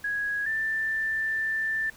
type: tone pair in turn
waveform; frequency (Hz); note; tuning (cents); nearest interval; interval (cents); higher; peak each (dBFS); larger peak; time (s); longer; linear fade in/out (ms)
sine; 1661.2 / 1773.2; G#6 / A6; 0 / +13; minor second; 113; second; -26 / -25; second; 0.04-0.46 / 0.46-1.9; second; 5
effects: pink hiss -52 dBFS RMS until 1.96 s